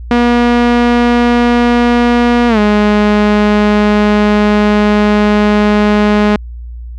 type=tone with pitch glide; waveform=sawtooth; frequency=240 to 208.9 Hz; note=B3 to G#3; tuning=-49 to +10 cents; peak=-3 dBFS; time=0.11-6.36 s; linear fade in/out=0 ms; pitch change=-241 cents; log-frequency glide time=2.48-2.59 s; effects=added 59 Hz sine -23 dBFS peak until 6.98 s + low-pass 3000 Hz 12 dB/octave